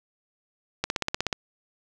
click train, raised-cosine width 0.2 ms, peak -8 dBFS, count 9, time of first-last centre 0.84-1.328 s, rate 16.4 Hz, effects none

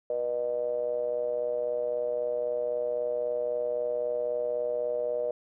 triangle ring-modulated tone, 61.9 Hz, B1, 5 cents sharp, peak -22 dBFS, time 0.1-5.31 s, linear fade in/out 0 ms, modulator 547 Hz, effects none

